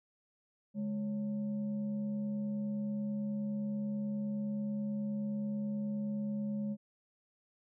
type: tone with frequency modulation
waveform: sine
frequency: 207.7 Hz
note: G#3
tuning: in tune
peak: -33 dBFS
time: 0.74-6.77 s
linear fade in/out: 50 ms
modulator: 346 Hz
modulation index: 0.36
effects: none